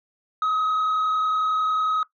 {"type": "tone with frequency modulation", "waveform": "sine", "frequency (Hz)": 1269, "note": "D#6", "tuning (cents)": 34, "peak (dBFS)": -17, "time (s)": [0.42, 2.03], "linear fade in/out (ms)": 2, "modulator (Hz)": 31, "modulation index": 0.48, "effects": ["noise-tail reverb RT60 0.1 s tail -17 dB re dry", "tanh soft clip ceiling -19 dBFS"]}